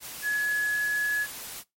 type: tone in noise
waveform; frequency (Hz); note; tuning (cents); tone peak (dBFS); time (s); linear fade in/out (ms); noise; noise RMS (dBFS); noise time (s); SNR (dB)
sine; 1693; G#6; +33; -24; 0.22-1.27; 50; white; -39; 0-1.64; +12
effects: noise-tail reverb RT60 0.2 s tail -22 dB re dry + MP3 64 kbps